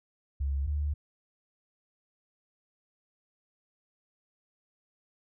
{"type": "tone pair in turn", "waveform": "sine", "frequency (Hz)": [69.3, 73.42], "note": ["C#2", "D2"], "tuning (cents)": [0, 0], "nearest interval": "minor second", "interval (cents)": 100, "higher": "second", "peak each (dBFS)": -27, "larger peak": "neither", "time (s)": [[0.4, 0.67], [0.67, 0.94]], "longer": "neither", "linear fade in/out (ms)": 10, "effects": []}